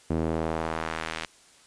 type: tone with band-pass filter sweep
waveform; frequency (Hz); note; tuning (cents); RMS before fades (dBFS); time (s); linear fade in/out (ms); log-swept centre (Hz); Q
sawtooth; 80.6; E2; -38; -30; 0.1-1.26; 5; 290 to 2900; 0.9
effects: white hiss -56 dBFS RMS until 1.66 s + resampled to 22050 Hz